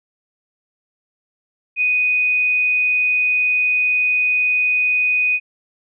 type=tone; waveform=sine; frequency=2489 Hz; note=D#7; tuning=in tune; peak=-14 dBFS; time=1.76-5.4 s; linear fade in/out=50 ms; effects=none